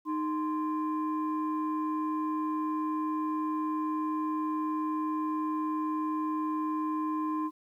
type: tone pair together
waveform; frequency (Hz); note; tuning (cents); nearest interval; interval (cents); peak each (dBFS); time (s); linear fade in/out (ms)
sine; 309.5 / 1041; D#4 / C6; -9 / -9; octave + major sixth; 2100; -29 / -32; 0.05-7.51; 50
effects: tanh soft clip ceiling -23 dBFS + 11-bit